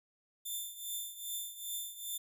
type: tone with tremolo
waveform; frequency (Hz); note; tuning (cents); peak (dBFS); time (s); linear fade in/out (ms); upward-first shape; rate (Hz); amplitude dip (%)
5% pulse; 3551; A7; +15; -28; 0.45-2.18; 10; triangle; 2.5; 80
effects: none